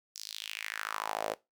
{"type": "tone with high-pass filter sweep", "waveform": "sawtooth", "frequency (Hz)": 53.5, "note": "A1", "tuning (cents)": -48, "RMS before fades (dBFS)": -38, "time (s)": [0.15, 1.34], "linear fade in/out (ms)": 5, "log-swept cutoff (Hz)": [5600, 530], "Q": 3.4, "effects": ["noise-tail reverb RT60 0.2 s tail -19 dB re dry"]}